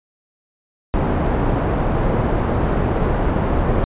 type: low-pass noise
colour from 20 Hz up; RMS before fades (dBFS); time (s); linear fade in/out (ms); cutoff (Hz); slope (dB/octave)
pink; -18; 0.94-3.84; 0; 940; 12
effects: resampled to 8000 Hz